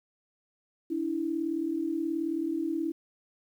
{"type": "tone pair together", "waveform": "sine", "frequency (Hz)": [289.9, 328.6], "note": ["D4", "E4"], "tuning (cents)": [-22, -5], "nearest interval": "major second", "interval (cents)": 217, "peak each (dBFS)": [-33, -29], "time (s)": [0.9, 2.92], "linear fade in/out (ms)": 10, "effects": ["10-bit"]}